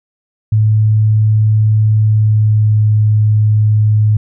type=tone with pitch glide; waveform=sine; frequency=108 to 106.88 Hz; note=A2 to A2; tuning=-32 to -50 cents; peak=-7 dBFS; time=0.52-4.17 s; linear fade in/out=5 ms; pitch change=-18 cents; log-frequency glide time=1.94-2.85 s; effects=none